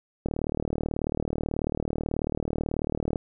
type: click train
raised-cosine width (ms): 2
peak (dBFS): -14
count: 112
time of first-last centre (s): 0.26-3.158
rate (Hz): 38.3
effects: none